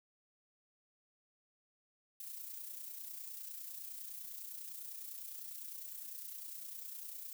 violet noise with amplitude modulation, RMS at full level -45 dBFS, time 2.2-7.33 s, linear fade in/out 2 ms, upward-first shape sine, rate 29.9 Hz, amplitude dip 50%, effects none

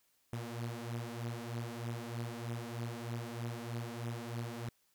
sawtooth beating tone pair, 116.54 / 119.74 Hz, A#2 / A#2, 0 / +47 cents, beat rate 3.2 Hz, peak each -37 / -39 dBFS, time 0.33-4.69 s, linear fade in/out 0 ms, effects white hiss -74 dBFS RMS until 4.94 s

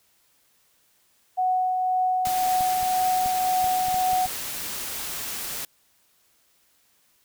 sine tone with tremolo, 740 Hz, F#5, in tune, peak -19 dBFS, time 1.37-4.27 s, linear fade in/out 20 ms, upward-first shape triangle, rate 1.9 Hz, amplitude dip 30%
white noise, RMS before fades -32 dBFS, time 2.25-5.65 s, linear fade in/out 2 ms
clicks, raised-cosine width 5 ms, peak -28 dBFS, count 9, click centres 2.272 / 2.608 / 2.83 / 3.26 / 3.643 / 3.884 / 3.943 / 4.132 / 4.258 s
effects white hiss -64 dBFS RMS until 7.24 s

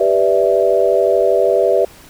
sine chord, E minor seventh, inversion first, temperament equal, 392 / 493.9 / 587.3 / 659.3 Hz, G4 / B4 / D5 / E5, 0 / 0 / 0 / 0 cents, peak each -16 dBFS, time 0-1.85 s, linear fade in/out 5 ms, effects pink hiss -42 dBFS RMS until 2.09 s

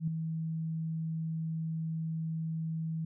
sine tone with ADSR envelope, 161.3 Hz, E3, 37 cents flat, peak -26 dBFS, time 0-3.05 s, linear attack 75 ms, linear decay 4 ms, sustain -6 dB, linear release 5 ms, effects none

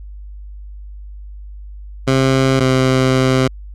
15% pulse tone pair in turn, 132.9 / 130.47 Hz, C3 / C3, +27 / -5 cents, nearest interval unison, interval 32 cents, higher first, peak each -5 dBFS, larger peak neither, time 2.07-2.6 / 2.6-3.48 s, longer second, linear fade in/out 10 ms, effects added 50 Hz sine -30 dBFS peak until 3.74 s + low-pass 7000 Hz 12 dB/octave

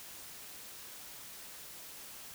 silence, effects white hiss -49 dBFS RMS until 2.34 s

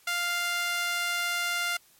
sawtooth tone with high-pass filter, 698.5 Hz, F5, in tune, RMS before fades -29 dBFS, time 0.07-1.77 s, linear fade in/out 5 ms, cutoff 1600 Hz, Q 1.4, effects white hiss -60 dBFS RMS until 1.99 s + MP3 64 kbps

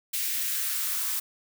blue noise with high-pass filter sweep, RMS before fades -29 dBFS, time 0.13-1.2 s, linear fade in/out 10 ms, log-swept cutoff 2300 to 990 Hz, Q 1.8, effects none

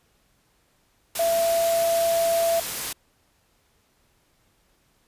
sine tone in noise, 670 Hz, E5, 28 cents sharp, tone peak -19 dBFS, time 1.19-2.6 s, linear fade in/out 5 ms, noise white, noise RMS -30 dBFS, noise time 1.15-2.93 s, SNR +8 dB, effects pink hiss -65 dBFS RMS until 5.07 s + resampled to 32000 Hz

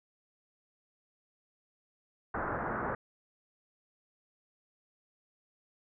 white low-pass noise, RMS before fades -35 dBFS, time 2.34-2.95 s, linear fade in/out 5 ms, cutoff 1600 Hz, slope 48 dB/octave, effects none

